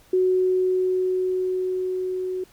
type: tone with level ramp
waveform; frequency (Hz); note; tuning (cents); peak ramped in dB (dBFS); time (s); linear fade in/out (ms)
sine; 370; F#4; 0; -16 to -25; 0.13-2.44; 5
effects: pink hiss -55 dBFS RMS until 2.52 s